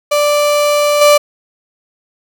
35% pulse tone with level steps, 587.3 Hz, D5, in tune, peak -8 / -3 dBFS, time 0.11-1.18 s, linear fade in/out 10 ms, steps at 1.01 s, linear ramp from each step 5 ms, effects none

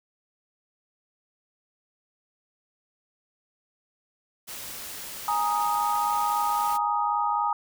white noise, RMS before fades -38 dBFS, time 4.47-6.78 s, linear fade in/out 20 ms
sine chord, Ab suspended second, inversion none, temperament just, 830.6 / 934.4 / 1245.9 Hz, Ab5 / Bb5 / Eb6, 0 / +4 / +2 cents, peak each -27 dBFS, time 5.28-7.53 s, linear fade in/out 2 ms
effects none

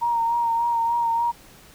sine tone with vibrato, 932.3 Hz, A#5, in tune, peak -19 dBFS, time 0.01-1.32 s, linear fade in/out 20 ms, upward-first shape sine, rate 3.4 Hz, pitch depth 28 cents each way, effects pink hiss -49 dBFS RMS until 1.74 s

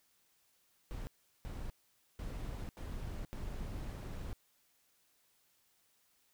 brown noise bursts at uneven times, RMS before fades -42 dBFS, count 5, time 0.91-1.07 / 1.45-1.7 / 2.19-2.69 / 2.77-3.25 / 3.33-4.33 s, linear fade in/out 0 ms, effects white hiss -73 dBFS RMS until 6.33 s

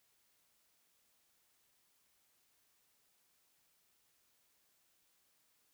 silence, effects white hiss -75 dBFS RMS until 5.73 s

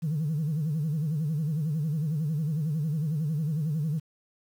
sine tone with vibrato, 153.8 Hz, D#3, 20 cents flat, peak -24 dBFS, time 0.02-4 s, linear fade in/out 20 ms, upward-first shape sine, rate 11 Hz, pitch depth 130 cents each way, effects tanh soft clip ceiling -22 dBFS + 9-bit

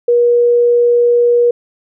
sine tone, 479.2 Hz, A#4, 48 cents sharp, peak -7 dBFS, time 0.08-1.51 s, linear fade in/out 5 ms, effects none

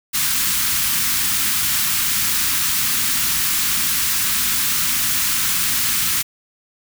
white band-stop noise, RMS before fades -19 dBFS, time 0.13-6.23 s, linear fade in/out 20 ms, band 270 to 1100 Hz, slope 24 dB/octave, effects none

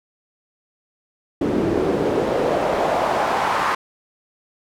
pink noise with band-pass filter sweep, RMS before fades -20 dBFS, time 1.41-3.75 s, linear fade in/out 5 ms, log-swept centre 290 to 1100 Hz, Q 2.1, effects none

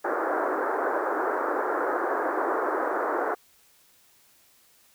pink band-pass noise, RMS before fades -27 dBFS, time 0.04-3.35 s, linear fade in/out 10 ms, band 320 to 1600 Hz, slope 48 dB/octave, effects white hiss -60 dBFS RMS until 4.94 s

